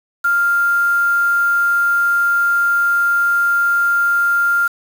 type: tone with quantisation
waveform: sine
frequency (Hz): 1396.9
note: F6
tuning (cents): 0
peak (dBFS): -12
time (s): 0.24-4.68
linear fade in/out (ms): 10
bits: 5
effects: none